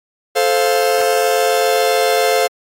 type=chord; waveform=45% pulse; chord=F major; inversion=first; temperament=just; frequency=436.5 / 523.8 / 698.5 Hz; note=A4 / C5 / F5; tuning=-14 / +2 / 0 cents; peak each=-17 dBFS; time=0.35-2.48 s; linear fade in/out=20 ms; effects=AAC 48 kbps